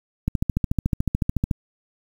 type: click train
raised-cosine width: 5 ms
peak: -8 dBFS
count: 18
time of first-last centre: 0.28-1.512 s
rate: 13.8 Hz
effects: 7-bit